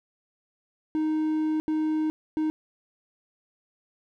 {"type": "tone bursts at uneven times", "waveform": "triangle", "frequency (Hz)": 311.1, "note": "D#4", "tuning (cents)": 0, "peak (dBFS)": -21, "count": 3, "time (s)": [[0.95, 1.6], [1.68, 2.1], [2.37, 2.5]], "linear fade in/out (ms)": 0, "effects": []}